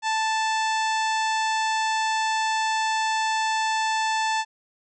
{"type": "harmonic tone", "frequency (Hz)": 880, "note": "A5", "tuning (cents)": 0, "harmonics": [1, 2, 3, 4, 5, 6, 7, 8, 9], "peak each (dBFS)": [-23, -29, -33, -35, -37, -39, -40, -41, -42], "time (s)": [0.02, 4.45], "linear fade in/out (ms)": 50, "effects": []}